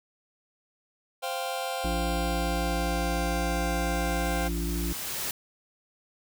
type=chord; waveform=sawtooth; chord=C suspended fourth; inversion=none; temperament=just; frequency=523.3 / 697.7 / 784.9 Hz; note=C5 / F5 / G5; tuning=0 / -2 / +2 cents; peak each=-30 dBFS; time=1.22-4.49 s; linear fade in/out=20 ms
type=harmonic tone; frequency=57.2 Hz; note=A#1; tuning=32 cents flat; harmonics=1 / 3 / 5 / 6; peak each=-29 / -34 / -36 / -37 dBFS; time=1.84-4.93 s; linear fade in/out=5 ms
type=noise with exponential growth; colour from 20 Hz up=white; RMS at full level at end=-31 dBFS; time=2.27-5.31 s; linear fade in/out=2 ms; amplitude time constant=660 ms
effects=none